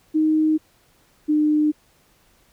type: tone pair in turn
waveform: sine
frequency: 311.5 / 302.5 Hz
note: D#4 / D#4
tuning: +2 / -49 cents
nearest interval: minor second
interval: 51 cents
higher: first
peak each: -15 dBFS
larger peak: neither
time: 0.14-0.58 / 1.28-1.72 s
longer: neither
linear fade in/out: 20 ms
effects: pink hiss -59 dBFS RMS until 2.52 s